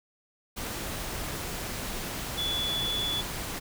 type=tone in noise; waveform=sine; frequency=3432 Hz; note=A7; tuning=44 cents flat; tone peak=-28 dBFS; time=2.37-3.22 s; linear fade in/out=20 ms; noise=pink; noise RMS=-35 dBFS; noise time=0.56-3.6 s; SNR=+4 dB; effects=none